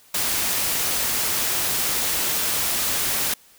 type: noise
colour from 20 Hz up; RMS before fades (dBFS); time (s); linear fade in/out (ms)
white; -23; 0.14-3.34; 5
effects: white hiss -53 dBFS RMS until 3.58 s